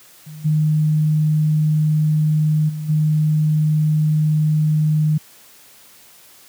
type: tone with level steps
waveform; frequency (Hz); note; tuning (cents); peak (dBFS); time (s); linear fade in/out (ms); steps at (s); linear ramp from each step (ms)
sine; 153.6; D#3; -22; -32 / -13 / -23 / -13; 0.26-5.18; 10; 0.44 / 2.68 / 2.88; 20
effects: white hiss -47 dBFS RMS until 6.48 s + high-pass 80 Hz 12 dB/octave